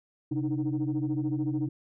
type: tone cluster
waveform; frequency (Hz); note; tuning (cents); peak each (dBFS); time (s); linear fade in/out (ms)
sine; 133 / 301.1 / 314.7; C3 / D4 / D#4; +29 / +43 / +20; -30; 0.31-1.69; 10
effects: tanh soft clip ceiling -21 dBFS